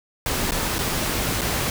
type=noise with dropouts; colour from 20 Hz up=pink; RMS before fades=-24 dBFS; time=0.26-1.7 s; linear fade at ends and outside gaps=1 ms; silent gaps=0.509-0.519 / 0.784-0.789 / 1.411-1.416 s; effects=none